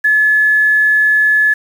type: tone with quantisation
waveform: sine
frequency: 1715 Hz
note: A6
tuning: 45 cents flat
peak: -8 dBFS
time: 0.04-1.54 s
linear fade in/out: 10 ms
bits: 6
effects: none